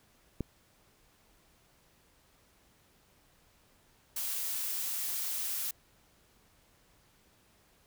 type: click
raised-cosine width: 3 ms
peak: -20 dBFS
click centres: 0.407 s
type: noise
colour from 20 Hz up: blue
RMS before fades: -35 dBFS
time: 4.16-5.71 s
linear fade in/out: 5 ms
effects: pink hiss -66 dBFS RMS until 7.86 s